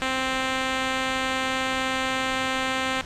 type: tone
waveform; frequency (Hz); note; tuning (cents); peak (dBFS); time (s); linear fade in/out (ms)
5% pulse; 261.9; C4; +2; -12; 0.02-3.01; 0
effects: pink hiss -40 dBFS RMS until 3.05 s + low-pass 6000 Hz 12 dB/octave